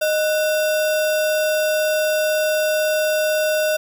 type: tone with sample-and-hold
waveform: sine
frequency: 618 Hz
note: D#5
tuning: 12 cents flat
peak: -16 dBFS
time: 0.01-3.77 s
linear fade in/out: 10 ms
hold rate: 2100 Hz
effects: none